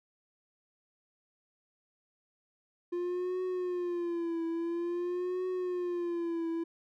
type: tone with vibrato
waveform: triangle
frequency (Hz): 349.2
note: F4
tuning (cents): 0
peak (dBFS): -29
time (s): 2.92-6.64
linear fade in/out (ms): 10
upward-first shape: triangle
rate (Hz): 0.49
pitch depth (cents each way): 100
effects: none